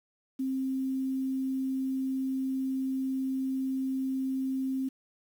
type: tone with quantisation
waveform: sine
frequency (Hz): 264.1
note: C4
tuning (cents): +16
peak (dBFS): -28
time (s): 0.39-4.89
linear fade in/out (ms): 10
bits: 9
effects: none